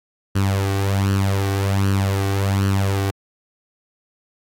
sawtooth tone with flanger, 98 Hz, G2, in tune, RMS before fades -19 dBFS, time 0.35-3.11 s, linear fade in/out 10 ms, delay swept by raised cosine 0.67 to 2.67 ms, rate 1.3 Hz, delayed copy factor +0.65, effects AAC 64 kbps

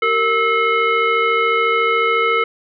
sine tone with frequency modulation, 1306 Hz, E6, 17 cents flat, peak -13 dBFS, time 0.02-2.44 s, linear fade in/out 5 ms, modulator 846 Hz, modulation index 1.3, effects none

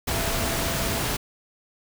sine tone in noise, 668 Hz, E5, 23 cents sharp, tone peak -34 dBFS, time 0.1-1.01 s, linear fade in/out 10 ms, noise pink, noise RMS -26 dBFS, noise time 0.07-1.17 s, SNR -11 dB, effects none

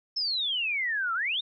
sine exponential two-way sweep, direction down then up, 5350 to 1307 to 3796 Hz, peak -26 dBFS, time 0.16-1.41 s, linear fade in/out 10 ms, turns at 1.14 s, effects none

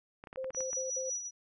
clicks, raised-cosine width 0.5 ms, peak -31 dBFS, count 9, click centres 0.239 / 0.272 / 0.329 / 0.359 / 0.444 / 0.505 / 0.548 / 0.606 / 0.731 s
sine tone bursts, 523.3 Hz, C5, in tune, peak -35 dBFS, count 4, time 0.37-1.101 s, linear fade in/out 10 ms, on 140 ms, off 57 ms
sine tone with tremolo, 5860 Hz, F#8, 18 cents flat, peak -32 dBFS, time 0.53-1.31 s, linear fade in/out 50 ms, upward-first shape sine, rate 5.4 Hz, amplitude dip 60%
effects none

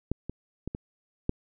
clicks, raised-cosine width 3 ms, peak -14 / -21 / -20 / -20 / -12 dBFS, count 5, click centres 0.116 / 0.296 / 0.676 / 0.749 / 1.294 s, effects none

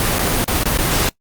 pink noise with dropouts, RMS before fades -17 dBFS, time 0-1.09 s, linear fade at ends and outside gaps 1 ms, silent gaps 0.185-0.192 / 0.443-0.479 / 0.634-0.656 / 0.774-0.786 s, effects noise-tail reverb RT60 0.1 s tail -22 dB re dry + Opus 24 kbps

